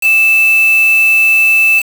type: tone with quantisation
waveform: sine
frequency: 2637 Hz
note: E7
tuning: in tune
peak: -6 dBFS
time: 0.01-1.83 s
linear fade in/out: 50 ms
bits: 3
effects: none